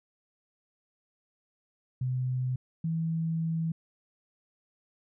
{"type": "tone pair in turn", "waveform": "sine", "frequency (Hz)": [127.6, 163.17], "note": ["C3", "E3"], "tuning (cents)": [-43, -17], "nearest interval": "major third", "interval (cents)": 426, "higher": "second", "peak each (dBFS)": -27, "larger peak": "neither", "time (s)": [[2.01, 2.56], [2.84, 3.72]], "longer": "second", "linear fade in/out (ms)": 5, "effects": []}